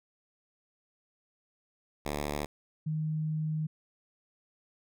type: tone pair in turn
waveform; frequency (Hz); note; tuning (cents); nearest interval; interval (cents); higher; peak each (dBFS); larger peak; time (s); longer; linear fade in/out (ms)
5% pulse / sine; 73.42 / 155.57; D2 / D#3; 0 / 0; octave + minor second; 1300; second; -21 / -29; first; 2.05-2.46 / 2.86-3.67; second; 10
effects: none